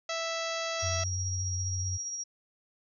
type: harmonic tone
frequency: 659.3 Hz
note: E5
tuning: in tune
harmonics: 1 / 2 / 3 / 4 / 5 / 6 / 7 / 8 / 9 / 10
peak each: -35 / -38 / -40 / -41 / -42 / -43 / -43 / -44 / -45 / -45 dBFS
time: 0.09-1.04 s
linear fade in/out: 5 ms
type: tone with tremolo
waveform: sine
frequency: 5670 Hz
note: F8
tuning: 25 cents sharp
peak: -32 dBFS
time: 0.79-2.24 s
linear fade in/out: 10 ms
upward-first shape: triangle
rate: 15 Hz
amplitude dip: 40%
type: tone with vibrato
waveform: sine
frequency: 91.2 Hz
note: F#2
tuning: 24 cents flat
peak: -31 dBFS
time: 0.82-1.98 s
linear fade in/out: 20 ms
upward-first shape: triangle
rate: 12 Hz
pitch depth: 22 cents each way
effects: none